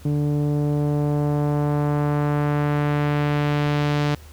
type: tone with low-pass filter sweep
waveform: sawtooth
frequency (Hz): 146.83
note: D3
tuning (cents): 0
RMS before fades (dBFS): -21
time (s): 0.05-4.15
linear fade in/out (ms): 5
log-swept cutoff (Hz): 340 to 4500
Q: 0.95
effects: added 76 Hz sine -41 dBFS peak until 4.32 s + pink hiss -49 dBFS RMS until 4.32 s